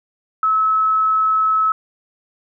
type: tone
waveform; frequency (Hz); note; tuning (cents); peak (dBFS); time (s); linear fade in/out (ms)
sine; 1295; E6; -31; -13; 0.43-1.72; 2
effects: none